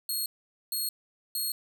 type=tone bursts; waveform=10% pulse; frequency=4290 Hz; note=C8; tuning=42 cents sharp; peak=-22 dBFS; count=3; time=0.09-1.52 s; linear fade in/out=2 ms; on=170 ms; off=460 ms; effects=none